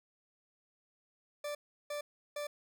40% pulse tone bursts, 587.3 Hz, D5, in tune, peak -36 dBFS, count 3, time 1.44-2.47 s, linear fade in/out 5 ms, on 110 ms, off 350 ms, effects none

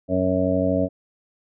harmonic tone, 92.5 Hz, F#2, in tune, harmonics 1 / 2 / 3 / 5 / 6 / 7, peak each -28 / -26 / -23 / -29 / -24 / -25 dBFS, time 0.08-0.89 s, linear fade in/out 50 ms, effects none

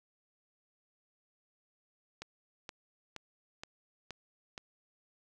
click train, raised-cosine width 0.2 ms, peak -25 dBFS, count 6, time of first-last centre 2.22-4.578 s, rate 2.12 Hz, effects none

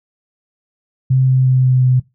sine tone with pitch steps, 130.81 / 129.98 / 129.16 / 128.34 / 127.53 Hz, C3 / C3 / C3 / C3 / C3, 0 / -11 / -22 / -33 / -44 cents, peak -9 dBFS, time 1.1-2 s, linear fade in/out 10 ms, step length 180 ms, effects noise-tail reverb RT60 0.2 s tail -19 dB re dry

